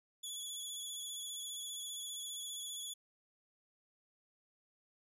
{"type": "tone with vibrato", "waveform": "20% pulse", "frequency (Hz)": 3404, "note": "G#7", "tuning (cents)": 42, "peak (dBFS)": -36, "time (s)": [0.23, 2.94], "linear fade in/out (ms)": 10, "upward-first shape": "square", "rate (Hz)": 15, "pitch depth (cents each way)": 27, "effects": []}